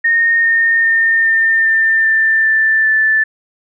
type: tone with pitch steps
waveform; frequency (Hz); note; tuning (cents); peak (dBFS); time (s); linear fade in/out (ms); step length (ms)
sine; 1844 / 1831.3 / 1818.6 / 1806.1 / 1793.6 / 1781.2 / 1768.9 / 1756.7; A#6 / A#6 / A#6 / A6 / A6 / A6 / A6 / A6; -19 / -31 / -43 / +45 / +33 / +21 / +9 / -3; -9; 0.04-3.24; 10; 400
effects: none